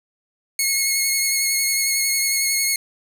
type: tone with vibrato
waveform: 10% pulse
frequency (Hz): 2176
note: C#7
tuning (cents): -33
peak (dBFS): -9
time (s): 0.59-2.76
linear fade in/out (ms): 2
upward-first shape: sine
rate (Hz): 11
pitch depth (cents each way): 20
effects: none